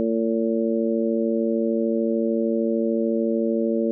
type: harmonic tone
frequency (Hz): 113.4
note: A#2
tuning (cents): -47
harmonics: 2 / 3 / 4 / 5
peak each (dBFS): -23 / -25 / -26 / -27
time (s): 0-3.91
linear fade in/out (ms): 0
effects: none